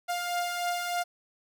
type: beating tone pair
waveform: sawtooth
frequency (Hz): 701 / 704.3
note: F5 / F5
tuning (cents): +6 / +14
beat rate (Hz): 3.3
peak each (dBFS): -32 / -26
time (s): 0.08-1.04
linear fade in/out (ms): 20
effects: none

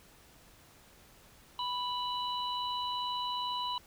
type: harmonic tone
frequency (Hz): 987.8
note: B5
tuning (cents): 0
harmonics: 1 / 3 / 4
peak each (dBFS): -34 / -39 / -40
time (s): 1.59-3.78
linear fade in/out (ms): 2
effects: pink hiss -59 dBFS RMS until 3.86 s

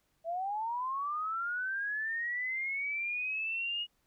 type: linear sweep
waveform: sine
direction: up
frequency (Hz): 648 to 2891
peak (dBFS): -32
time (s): 0.24-3.87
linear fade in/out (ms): 50
effects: pink hiss -75 dBFS RMS until 4.06 s

